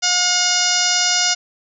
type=harmonic tone; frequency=718 Hz; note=F5; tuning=48 cents sharp; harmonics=1 / 2 / 3 / 4 / 5 / 6 / 7 / 8 / 9 / 10; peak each=-26 / -24 / -26 / -24 / -26 / -26 / -20 / -21 / -26 / -26 dBFS; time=0.02-1.35 s; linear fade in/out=20 ms; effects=none